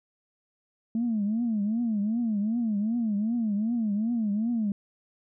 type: tone with vibrato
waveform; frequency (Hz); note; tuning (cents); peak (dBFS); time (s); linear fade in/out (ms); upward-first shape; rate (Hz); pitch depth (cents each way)
sine; 220; A3; 0; -23; 0.95-4.72; 2; triangle; 2.6; 180
effects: tanh soft clip ceiling -20 dBFS